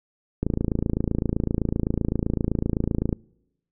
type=click train; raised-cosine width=3 ms; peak=-10 dBFS; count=76; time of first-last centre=0.43-3.128 s; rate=27.8 Hz; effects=noise-tail reverb RT60 0.9 s tail -26 dB re dry